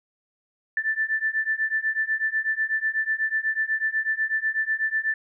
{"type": "beating tone pair", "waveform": "sine", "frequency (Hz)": [1760, 1768.1], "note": ["A6", "A6"], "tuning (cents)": [0, 8], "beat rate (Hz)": 8.1, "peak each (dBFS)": [-26, -25], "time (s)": [0.77, 5.14], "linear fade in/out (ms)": 2, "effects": []}